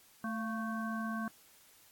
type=harmonic tone with a mistuned harmonic; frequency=221.1 Hz; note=A3; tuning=9 cents sharp; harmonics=1 / 3 / 5 / 7; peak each=-36 / -45 / -42 / -43 dBFS; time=0.24-1.28 s; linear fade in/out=2 ms; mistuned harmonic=3; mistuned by=+65 cents; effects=white hiss -62 dBFS RMS until 1.91 s + AAC 64 kbps